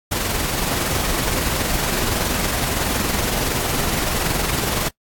pink noise with amplitude modulation, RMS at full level -20 dBFS, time 0.11-4.89 s, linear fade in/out 10 ms, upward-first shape sine, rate 21.5 Hz, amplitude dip 35%, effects noise-tail reverb RT60 0.1 s tail -22 dB re dry + AAC 64 kbps

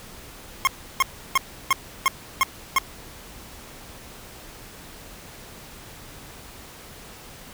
25% pulse tone bursts, 1073 Hz, C6, 43 cents sharp, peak -12 dBFS, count 7, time 0.65-2.784 s, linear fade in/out 0 ms, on 22 ms, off 330 ms, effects pink hiss -43 dBFS RMS until 7.53 s

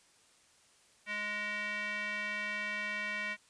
square tone with band-pass filter, 208.4 Hz, G#3, 6 cents sharp, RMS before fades -37 dBFS, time 1.06-3.37 s, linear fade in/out 50 ms, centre 2100 Hz, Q 5, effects white hiss -65 dBFS RMS until 3.49 s + resampled to 22050 Hz

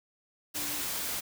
sine tone in noise, 296.4 Hz, D4, 16 cents sharp, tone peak -45 dBFS, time 0.54-0.83 s, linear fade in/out 20 ms, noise white, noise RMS -34 dBFS, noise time 0.54-1.21 s, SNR -14 dB, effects none

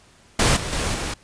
pink noise with level steps, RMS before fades -17 / -28 / -24 / -27 dBFS, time 0.39-1.14 s, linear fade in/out 5 ms, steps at 0.56 / 0.72 / 0.94 s, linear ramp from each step 10 ms, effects pink hiss -53 dBFS RMS until 1.23 s + resampled to 22050 Hz

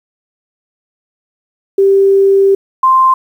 sine tone pair in turn, 391.9 / 1046.2 Hz, G4 / C6, 0 / -1 cents, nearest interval octave + perfect fourth, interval 1699 cents, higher second, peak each -5 dBFS, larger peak neither, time 1.78-2.55 / 2.83-3.14 s, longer first, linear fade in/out 5 ms, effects 7-bit

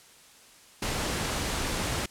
pink noise, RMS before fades -30 dBFS, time 0.82-2.06 s, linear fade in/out 5 ms, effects white hiss -54 dBFS RMS until 2.1 s + low-pass 10000 Hz 12 dB/octave

